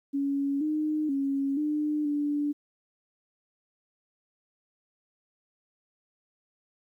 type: tone with pitch steps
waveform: sine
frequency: 279.3 / 306.2 / 275.6 / 300.5 / 292 Hz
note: C#4 / D#4 / C#4 / D4 / D4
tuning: +13 / -28 / -10 / +40 / -10 cents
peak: -25 dBFS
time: 0.13-2.53 s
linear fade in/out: 20 ms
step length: 480 ms
effects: 11-bit